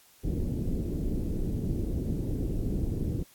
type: low-pass noise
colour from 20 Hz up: pink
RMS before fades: -30 dBFS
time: 0.23-3.24 s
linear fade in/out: 20 ms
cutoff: 370 Hz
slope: 24 dB/octave
effects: white hiss -59 dBFS RMS until 3.34 s + AAC 64 kbps